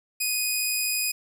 10% pulse tone, 2489 Hz, D#7, in tune, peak -15 dBFS, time 0.2-1.12 s, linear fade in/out 10 ms, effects none

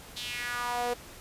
sawtooth tone with high-pass filter sweep, 242.8 Hz, B3, 29 cents flat, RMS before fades -33 dBFS, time 0.16-0.94 s, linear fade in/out 10 ms, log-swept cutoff 3800 to 500 Hz, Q 3.2, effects pink hiss -48 dBFS RMS until 1.2 s + resampled to 32000 Hz

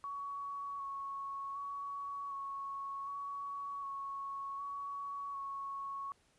sine tone with vibrato, 1114 Hz, C#6, 8 cents sharp, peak -39 dBFS, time 0.04-6.12 s, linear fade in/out 0 ms, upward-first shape square, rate 0.66 Hz, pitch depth 14 cents each way, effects pink hiss -71 dBFS RMS until 6.38 s + resampled to 24000 Hz

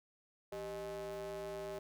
square ring-modulated tone, 112.7 Hz, A2, 42 cents sharp, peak -39 dBFS, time 0.52-1.79 s, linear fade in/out 5 ms, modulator 505 Hz, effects none

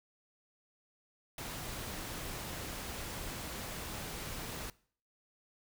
pink noise, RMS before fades -42 dBFS, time 1.38-4.7 s, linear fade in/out 2 ms, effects noise-tail reverb RT60 0.5 s tail -21 dB re dry

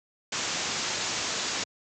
white low-pass noise, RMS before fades -31 dBFS, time 0.32-1.64 s, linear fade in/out 5 ms, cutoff 7400 Hz, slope 96 dB/octave, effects high-pass 100 Hz 12 dB/octave

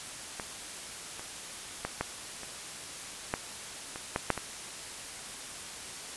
clicks, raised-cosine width 0.5 ms, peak -20 / -26 / -16 / -14 / -27 / -13 / -23 / -13 / -9 / -19 dBFS, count 10, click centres 0.398 / 1.195 / 1.85 / 2.01 / 2.433 / 3.339 / 3.959 / 4.161 / 4.303 / 4.377 s, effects white hiss -42 dBFS RMS until 6.16 s + resampled to 24000 Hz

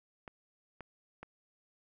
clicks, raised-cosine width 0.5 ms, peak -30 dBFS, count 3, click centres 0.278 / 0.807 / 1.23 s, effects none

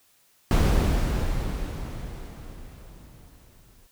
brown noise with exponential decay, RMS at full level -17 dBFS, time 0.51-3.87 s, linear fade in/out 1 ms, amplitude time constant 730 ms, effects white hiss -62 dBFS RMS until 3.91 s

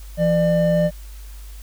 triangle tone pair together, 169.11 / 599 Hz, E3 / D5, +45 / +34 cents, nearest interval octave + minor seventh, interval 2189 cents, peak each -16 / -15 dBFS, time 0.17-0.91 s, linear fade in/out 50 ms, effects added 50 Hz sine -34 dBFS peak until 1.62 s + white hiss -48 dBFS RMS until 1.62 s

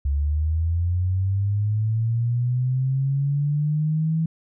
sine linear sweep, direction up, 68.9 to 163 Hz, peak -19 dBFS, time 0.05-4.26 s, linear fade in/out 5 ms, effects none

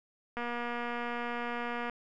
click train, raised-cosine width 0.5 ms, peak -22 dBFS, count 366, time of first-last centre 0.37-1.897 s, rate 239 Hz, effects none

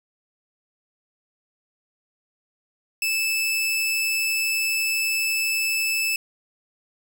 sawtooth tone, 2626 Hz, E7, 7 cents flat, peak -18 dBFS, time 3.02-6.16 s, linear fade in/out 2 ms, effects 8-bit

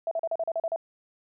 sine tone bursts, 659.3 Hz, E5, in tune, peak -25 dBFS, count 9, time 0.07-0.761 s, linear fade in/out 2 ms, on 43 ms, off 38 ms, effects none

